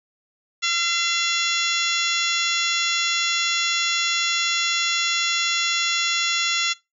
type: harmonic tone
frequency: 683 Hz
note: F5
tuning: 39 cents flat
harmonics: 2 / 3 / 4 / 5 / 6 / 7 / 8 / 9 / 10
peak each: -28 / -26 / -26 / -26 / -29 / -36 / -31 / -35 / -30 dBFS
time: 0.62-6.74 s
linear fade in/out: 20 ms
effects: noise-tail reverb RT60 0.2 s tail -21 dB re dry